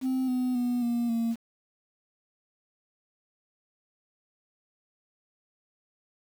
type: tone with pitch steps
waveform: sine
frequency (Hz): 259.7 / 252 / 244.6 / 237.3 / 230.3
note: C4 / B3 / B3 / A#3 / A#3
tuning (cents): -13 / +35 / -16 / +31 / -21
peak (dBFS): -22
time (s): 0.01-1.36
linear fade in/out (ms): 50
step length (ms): 270
effects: tanh soft clip ceiling -24 dBFS + 8-bit